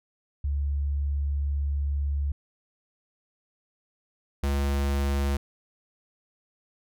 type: tone pair in turn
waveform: sine / square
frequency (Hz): 71.1 / 69.96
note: C#2 / C#2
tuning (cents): +45 / +17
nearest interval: unison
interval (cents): 28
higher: first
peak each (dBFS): -24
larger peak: neither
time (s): 0.44-2.32 / 4.43-5.37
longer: first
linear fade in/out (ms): 5
effects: none